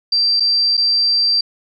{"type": "tone with dropouts", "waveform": "sine", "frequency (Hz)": 4699, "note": "D8", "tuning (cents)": 0, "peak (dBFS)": -12, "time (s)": [0.12, 1.41], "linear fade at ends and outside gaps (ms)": 5, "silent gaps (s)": [[0.399, 0.404], [0.77, 0.776]], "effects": []}